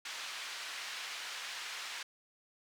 pink band-pass noise, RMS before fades -43 dBFS, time 0.05-2.03 s, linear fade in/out 5 ms, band 1600 to 5200 Hz, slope 12 dB/octave, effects none

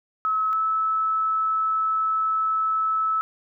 sine tone pair in turn, 1289 / 1304 Hz, E6 / E6, -39 / -19 cents, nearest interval unison, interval 20 cents, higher second, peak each -20 dBFS, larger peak neither, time 0.25-0.53 / 0.53-3.21 s, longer second, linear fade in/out 0 ms, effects none

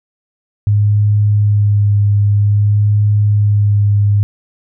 sine tone with vibrato, 103.3 Hz, G#2, 9 cents flat, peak -8 dBFS, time 0.67-4.23 s, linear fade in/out 0 ms, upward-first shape sine, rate 0.52 Hz, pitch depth 16 cents each way, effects none

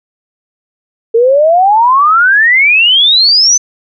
sine exponential sweep, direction up, 447 to 6190 Hz, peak -4 dBFS, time 1.14-3.58 s, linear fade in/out 10 ms, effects none

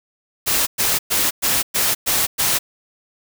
white noise bursts, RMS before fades -18 dBFS, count 7, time 0.46-2.59 s, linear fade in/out 20 ms, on 210 ms, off 110 ms, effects none

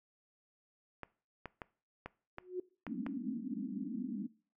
clicks, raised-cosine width 0.5 ms, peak -27 dBFS, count 7, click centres 1.033 / 1.457 / 1.618 / 2.06 / 2.384 / 2.867 / 3.065 s
sine tone with exponential growth, 364.4 Hz, F#4, 26 cents flat, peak -32 dBFS, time 2.37-2.6 s, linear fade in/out 5 ms, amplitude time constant 48 ms
pink band-pass noise, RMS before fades -40 dBFS, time 2.87-4.27 s, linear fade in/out 10 ms, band 190 to 300 Hz, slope 96 dB/octave
effects noise-tail reverb RT60 0.4 s tail -21 dB re dry

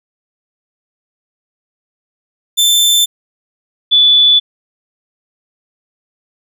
sawtooth / sine tone pair in turn, 3544 / 3467 Hz, A7 / A7, +12 / -26 cents, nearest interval unison, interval 38 cents, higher first, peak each -5 dBFS, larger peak neither, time 2.57-3.06 / 3.91-4.4 s, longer neither, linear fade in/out 20 ms, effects none

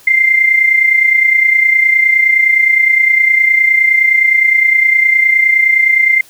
sine tone with amplitude modulation, 2093 Hz, C7, in tune, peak -4 dBFS, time 0.07-6.21 s, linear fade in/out 5 ms, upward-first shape sine, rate 29.7 Hz, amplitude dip 60%, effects white hiss -43 dBFS RMS until 6.29 s

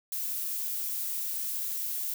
violet noise, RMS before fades -33 dBFS, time 0.12-2.14 s, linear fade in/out 2 ms, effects none

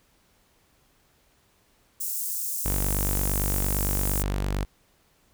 white high-pass noise, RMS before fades -30 dBFS, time 2-4.23 s, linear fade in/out 10 ms, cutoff 6800 Hz, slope 24 dB/octave
sawtooth tone, 48.77 Hz, G1, 8 cents flat, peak -21 dBFS, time 2.65-4.65 s, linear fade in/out 10 ms
effects pink hiss -64 dBFS RMS until 5.33 s

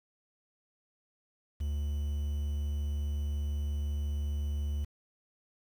triangle tone with quantisation, 72.8 Hz, D2, 15 cents flat, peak -28 dBFS, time 1.6-4.85 s, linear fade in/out 10 ms, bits 9, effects none

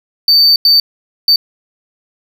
triangle tone bursts at uneven times, 4578 Hz, D8, 45 cents flat, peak -4 dBFS, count 3, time 0.28-0.56 / 0.65-0.8 / 1.28-1.36 s, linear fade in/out 2 ms, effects none

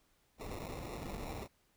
pink noise with sample-and-hold, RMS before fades -43 dBFS, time 0.38-1.48 s, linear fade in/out 50 ms, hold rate 1575 Hz, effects pink hiss -73 dBFS RMS until 1.76 s

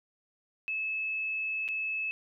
sine tone with dropouts, 2600 Hz, E7, 24 cents flat, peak -30 dBFS, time 0.68-2.11 s, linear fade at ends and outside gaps 0 ms, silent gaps 1.68-1.687 s, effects none

